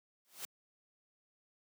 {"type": "noise with exponential growth", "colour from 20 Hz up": "white", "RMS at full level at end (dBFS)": -39, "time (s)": [0.25, 0.45], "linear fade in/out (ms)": 0, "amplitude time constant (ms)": 43, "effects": ["high-pass 200 Hz 12 dB/octave"]}